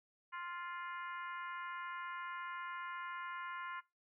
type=harmonic tone with a mistuned harmonic; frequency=349.2 Hz; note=F4; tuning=in tune; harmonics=3 / 4 / 5 / 6 / 7 / 8; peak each=-45 / -48 / -51 / -53 / -59 / -60 dBFS; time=0.32-3.81 s; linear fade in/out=20 ms; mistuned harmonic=8; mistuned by=+54 cents; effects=noise-tail reverb RT60 0.2 s tail -18 dB re dry